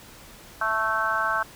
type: harmonic tone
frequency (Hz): 220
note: A3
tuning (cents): 0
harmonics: 3 / 4 / 5 / 6 / 7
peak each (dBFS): -32 / -31 / -28 / -28 / -26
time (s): 0.61-1.43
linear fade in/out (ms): 5
effects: pink hiss -47 dBFS RMS until 1.55 s